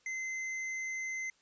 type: tone with hard clipping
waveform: sine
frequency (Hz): 2063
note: C7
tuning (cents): -25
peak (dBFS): -37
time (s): 0.06-1.3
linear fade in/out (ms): 2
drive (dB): 12
effects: white hiss -69 dBFS RMS until 1.41 s + resampled to 16000 Hz